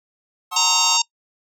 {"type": "chord", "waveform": "square", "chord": "F# diminished seventh", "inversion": "none", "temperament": "just", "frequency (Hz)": [740, 888, 1065.6, 1278.7], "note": ["F#5", "A5", "C6", "Eb6"], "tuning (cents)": [0, 16, 31, 47], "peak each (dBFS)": [-35, -33, -30, -31], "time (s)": [0.51, 0.98], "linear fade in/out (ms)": 20}
{"type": "harmonic tone", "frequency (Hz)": 925, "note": "A#5", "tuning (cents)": -14, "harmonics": [1, 3, 4, 5, 6, 7, 8], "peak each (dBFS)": [-23, -23, -23, -23, -23, -23, -23], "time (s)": [0.56, 1.02], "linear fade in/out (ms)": 5}
{"effects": ["noise-tail reverb RT60 0.1 s tail -25 dB re dry"]}